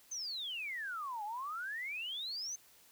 sine exponential two-way sweep, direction down then up, 6360 to 808 to 6360 Hz, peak -38 dBFS, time 0.11-2.56 s, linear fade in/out 10 ms, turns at 1.24 s, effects white hiss -63 dBFS RMS until 2.91 s

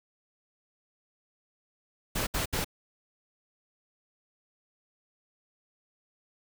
pink noise bursts, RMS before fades -30 dBFS, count 3, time 2.15-2.646 s, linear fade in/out 10 ms, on 120 ms, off 68 ms, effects none

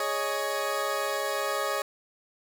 20% pulse chord, Ab suspended fourth, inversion none, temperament equal with one note detuned, 415.3 / 556.6 / 622.3 Hz, Ab4 / Db5 / Eb5, 0 / +7 / 0 cents, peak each -29 / -25 / -28 dBFS, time 0-1.82 s, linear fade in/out 2 ms, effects none

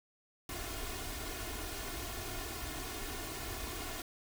pink noise with comb filter, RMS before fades -41 dBFS, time 0.49-4.02 s, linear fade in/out 2 ms, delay 2.8 ms, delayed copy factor +0.75, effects none

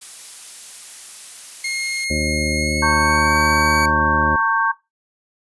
blue noise, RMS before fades -34 dBFS, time 0.01-2.05 s, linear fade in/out 10 ms
sawtooth tone with pitch glide, 2144 to 2262 Hz, C7 to C#7, +42 to +34 cents, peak -18 dBFS, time 1.64-3.86 s, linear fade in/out 5 ms, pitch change +92 cents, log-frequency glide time 2.54-3.38 s
harmonic tone, 76.2 Hz, D#2, 36 cents flat, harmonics 1 / 2 / 3 / 4 / 5 / 7 / 8, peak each -24 / -28 / -25 / -28 / -31 / -28 / -34 dBFS, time 2.1-4.36 s, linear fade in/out 5 ms
sine chord, G diminished, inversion first, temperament equal with one note detuned, 911 / 1108.7 / 1568 Hz, Bb5 / Db6 / G6, -40 / 0 / 0 cents, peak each -19 dBFS, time 2.82-4.72 s, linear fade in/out 10 ms
effects noise-tail reverb RT60 0.2 s tail -17 dB re dry + resampled to 24000 Hz

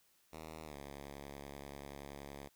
5% pulse tone with pitch glide, 79.1 to 70.47 Hz, D#2 to C#2, +29 to +29 cents, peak -36 dBFS, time 0.32-2.49 s, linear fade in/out 20 ms, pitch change -200 cents, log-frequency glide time 0.64-0.76 s, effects white hiss -72 dBFS RMS until 2.55 s

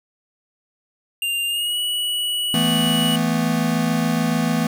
square tone with pitch glide, 2794 to 2936 Hz, F7 to F#7, 0 to -14 cents, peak -21 dBFS, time 1.22-3.16 s, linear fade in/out 2 ms, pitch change +86 cents, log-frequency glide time 1.46-1.78 s
square chord, E suspended fourth, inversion none, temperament equal, 164.81 / 220 / 246.9 Hz, E3 / A3 / B3, 0 / 0 / 0 cents, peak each -23 dBFS, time 2.54-4.67 s, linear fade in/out 2 ms
effects none

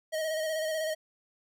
square tone with vibrato, 630 Hz, D#5, 21 cents sharp, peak -30 dBFS, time 0.12-0.95 s, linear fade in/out 20 ms, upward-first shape square, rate 16 Hz, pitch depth 28 cents each way, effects none

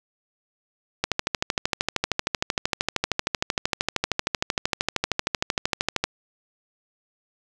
click train, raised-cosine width 0.2 ms, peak -4 dBFS, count 66, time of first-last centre 1.04-6.04 s, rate 13 Hz, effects none

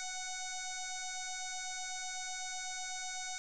sine tone with frequency modulation, 2960 Hz, F#7, in tune, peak -38 dBFS, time 0-3.38 s, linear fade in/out 0 ms, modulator 741 Hz, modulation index 5.7, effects none

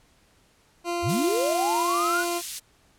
20% pulse tone, 346 Hz, F4, 16 cents flat, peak -21 dBFS, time 0.84-2.42 s, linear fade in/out 50 ms
sine linear sweep, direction up, 61 to 1500 Hz, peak -23 dBFS, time 1.02-2.25 s, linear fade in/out 50 ms
white high-pass noise, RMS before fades -32 dBFS, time 1.08-2.6 s, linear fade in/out 20 ms, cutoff 3100 Hz, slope 12 dB/octave
effects pink hiss -61 dBFS RMS until 2.98 s + low-pass 11000 Hz 12 dB/octave

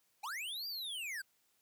square linear two-way sweep, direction up then down, 740 to 4835 to 1490 Hz, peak -40 dBFS, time 0.23-1.22 s, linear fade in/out 10 ms, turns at 0.67 s, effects white hiss -75 dBFS RMS until 1.61 s + high-pass 60 Hz 12 dB/octave

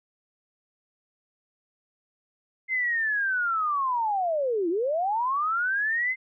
sine linear two-way sweep, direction down then up, 2093 to 321.3 to 2093 Hz, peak -23 dBFS, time 2.68-6.16 s, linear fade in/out 50 ms, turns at 4.69 s, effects none

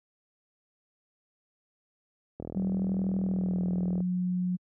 click train, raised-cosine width 2 ms, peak -24 dBFS, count 66, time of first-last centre 2.4-4.005 s, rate 40.5 Hz
sine tone with pitch glide, 190.5 to 180.75 Hz, G3 to F#3, -49 to -40 cents, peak -26 dBFS, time 2.55-4.57 s, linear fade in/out 20 ms, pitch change -91 cents, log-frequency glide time 3.21-3.63 s
effects high-pass 60 Hz 12 dB/octave

